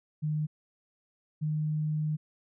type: tone pair in turn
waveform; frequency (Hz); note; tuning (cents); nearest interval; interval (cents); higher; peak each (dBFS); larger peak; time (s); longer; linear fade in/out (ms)
sine; 152.6 / 153.26; D#3 / D#3; -33 / -26; unison; 7; second; -27; neither; 0.22-0.47 / 1.41-2.17; second; 20
effects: none